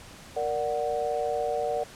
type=chord; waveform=sine; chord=Bb augmented; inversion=none; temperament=equal; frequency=466.2 / 587.3 / 740 Hz; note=Bb4 / D5 / F#5; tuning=0 / 0 / 0 cents; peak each=-30 dBFS; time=0.36-1.84 s; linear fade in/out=10 ms; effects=pink hiss -47 dBFS RMS until 1.95 s + low-pass 10000 Hz 12 dB/octave